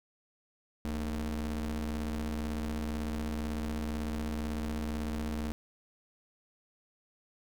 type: ring-modulated tone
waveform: 35% pulse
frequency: 78 Hz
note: D#2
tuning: 5 cents sharp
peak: -28 dBFS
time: 0.85-5.52 s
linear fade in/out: 0 ms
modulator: 148 Hz
effects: none